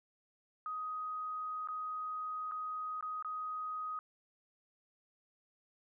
sine tone with dropouts, 1253 Hz, D#6, 12 cents sharp, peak -37 dBFS, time 0.66-3.99 s, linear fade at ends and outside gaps 1 ms, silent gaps 1.674-1.686 / 2.513-2.519 / 3.009-3.026 / 3.225-3.247 s, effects none

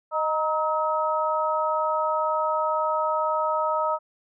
sine tone cluster, 620 / 938 / 1278 Hz, D#5 / A#5 / D#6, -6 / +11 / +46 cents, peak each -26 dBFS, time 0.11-3.99 s, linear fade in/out 50 ms, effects none

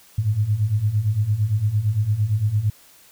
sine beating tone pair, 100.5 / 109.3 Hz, G2 / A2, +44 / -11 cents, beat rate 8.8 Hz, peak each -23 / -19 dBFS, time 0.18-2.7 s, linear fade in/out 5 ms, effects white hiss -51 dBFS RMS until 3.11 s

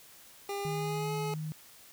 25% pulse tone with pitch glide, 401.6 to 424.3 Hz, G4 to G#4, +42 to +37 cents, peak -30 dBFS, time 0.49-1.34 s, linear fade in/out 2 ms, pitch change +95 cents, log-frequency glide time 0.62-1.12 s
sine tone, 155.56 Hz, D#3, in tune, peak -34 dBFS, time 0.65-1.52 s, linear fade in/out 0 ms
effects white hiss -55 dBFS RMS until 1.92 s

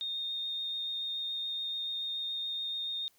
sine tone with vibrato, 3675 Hz, A#7, 25 cents flat, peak -33 dBFS, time 0.01-3.08 s, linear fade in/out 0 ms, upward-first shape sine, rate 7 Hz, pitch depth 9 cents each way, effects white hiss -68 dBFS RMS until 3.18 s

